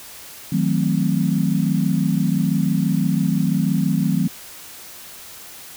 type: chord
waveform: sine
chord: D# diminished seventh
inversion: none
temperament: equal with one note detuned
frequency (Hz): 159.02 / 185 / 220 / 261.6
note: D#3 / F#3 / A3 / C4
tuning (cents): +38 / 0 / 0 / 0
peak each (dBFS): -21 / -20 / -23 / -24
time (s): 0.52-4.28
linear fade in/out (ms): 5
effects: white hiss -39 dBFS RMS until 5.76 s